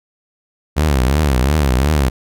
sawtooth tone with vibrato, 69.3 Hz, C#2, in tune, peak -8 dBFS, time 0.76-2.1 s, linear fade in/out 20 ms, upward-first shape triangle, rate 2.8 Hz, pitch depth 240 cents each way, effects none

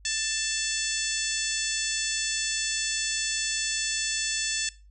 harmonic tone with a mistuned harmonic, 885 Hz, A5, 10 cents sharp, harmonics 2 / 3 / 4 / 5 / 6 / 7 / 8 / 9, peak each -35 / -35 / -35 / -35 / -35 / -35 / -35 / -35 dBFS, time 0.05-4.69 s, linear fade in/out 2 ms, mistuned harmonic 4, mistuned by -37 cents, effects noise-tail reverb RT60 0.3 s tail -19 dB re dry + added 50 Hz sine -50 dBFS peak until 4.9 s

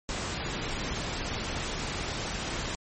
pink noise, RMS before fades -33 dBFS, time 0.09-2.75 s, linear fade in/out 0 ms, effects MP3 32 kbps

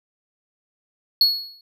triangle tone with exponential decay, 4352 Hz, C#8, 33 cents flat, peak -9 dBFS, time 1.21-1.61 s, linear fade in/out 2 ms, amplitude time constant 86 ms, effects none

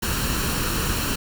pink noise with comb filter, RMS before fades -24 dBFS, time 0.02-1.16 s, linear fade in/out 10 ms, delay 0.71 ms, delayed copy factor +0.55, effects none

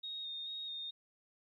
sine tone with vibrato, 3710 Hz, A#7, 9 cents flat, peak -40 dBFS, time 0.03-0.91 s, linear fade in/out 10 ms, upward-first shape square, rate 2.3 Hz, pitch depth 17 cents each way, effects 13-bit

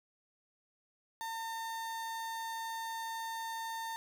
35% pulse tone, 906 Hz, A#5, 50 cents flat, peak -36 dBFS, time 1.21-3.96 s, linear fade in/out 0 ms, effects none

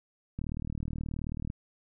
click train, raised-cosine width 5 ms, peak -23 dBFS, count 44, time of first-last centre 0.39-1.501 s, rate 38.7 Hz, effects none

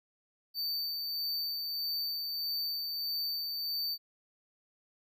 square tone with tremolo, 4578 Hz, D8, 45 cents flat, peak -32 dBFS, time 0.54-3.98 s, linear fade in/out 50 ms, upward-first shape sine, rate 1.6 Hz, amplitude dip 30%, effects none

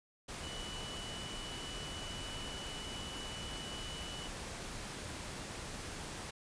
sine tone in noise, 2960 Hz, F#7, in tune, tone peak -46 dBFS, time 0.43-4.28 s, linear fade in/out 10 ms, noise pink, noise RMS -44 dBFS, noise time 0.28-6.31 s, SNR -5 dB, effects resampled to 22050 Hz

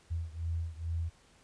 sine beating tone pair, 82.2 / 84.5 Hz, E2 / E2, -4 / +43 cents, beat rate 2.3 Hz, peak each -35 / -37 dBFS, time 0.1-1.1 s, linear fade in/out 20 ms, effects pink hiss -63 dBFS RMS until 1.43 s + resampled to 22050 Hz

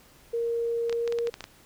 sine tone with pitch glide, 466.2 to 469.4 Hz, A#4 to A#4, 0 to +12 cents, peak -25 dBFS, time 0.33-1.3 s, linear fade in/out 10 ms, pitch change +12 cents, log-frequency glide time 0.92-1.1 s
clicks, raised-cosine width 0.2 ms, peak -19 dBFS, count 9, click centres 0.896 / 0.927 / 1.077 / 1.124 / 1.187 / 1.272 / 1.341 / 1.407 / 1.441 s
effects pink hiss -56 dBFS RMS until 1.65 s

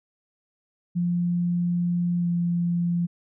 sine tone with pitch glide, 174.61 to 172.8 Hz, F3 to F3, 0 to -18 cents, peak -21 dBFS, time 0.95-3.07 s, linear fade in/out 20 ms, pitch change -18 cents, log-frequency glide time 2.19-2.27 s, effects none

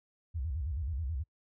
sine tone with vibrato, 72.8 Hz, D2, 15 cents flat, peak -32 dBFS, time 0.34-1.24 s, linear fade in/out 20 ms, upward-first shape square, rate 9.3 Hz, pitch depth 230 cents each way, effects noise-tail reverb RT60 0.1 s tail -26 dB re dry

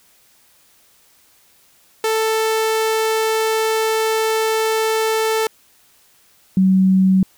sawtooth / sine tone pair in turn, 441.6 / 188.92 Hz, A4 / F#3, +6 / +36 cents, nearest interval octave + minor third, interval 1470 cents, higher first, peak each -12 / -10 dBFS, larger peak second, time 2.04-5.47 / 6.57-7.23 s, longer first, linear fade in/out 2 ms, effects white hiss -54 dBFS RMS until 7.37 s

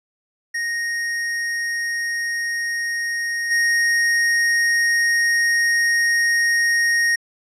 square tone with level steps, 1864.7 Hz, A#6, in tune, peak -22 / -16 dBFS, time 0.54-7.16 s, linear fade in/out 10 ms, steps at 3.5 s, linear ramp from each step 20 ms, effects low-pass 9000 Hz 12 dB/octave

